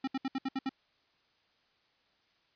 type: tone bursts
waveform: square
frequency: 266.7 Hz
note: C4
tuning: 33 cents sharp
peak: -31 dBFS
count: 7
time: 0.04-0.693 s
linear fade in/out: 5 ms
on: 35 ms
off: 68 ms
effects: white hiss -71 dBFS RMS until 2.55 s + resampled to 11025 Hz